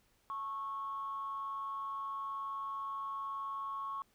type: tone with amplitude modulation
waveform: sine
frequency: 1100 Hz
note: C#6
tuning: 14 cents flat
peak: -34 dBFS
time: 0.3-4.02 s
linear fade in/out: 0 ms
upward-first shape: sine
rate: 219 Hz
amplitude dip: 55%
effects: tanh soft clip ceiling -31 dBFS + pink hiss -72 dBFS RMS until 4.14 s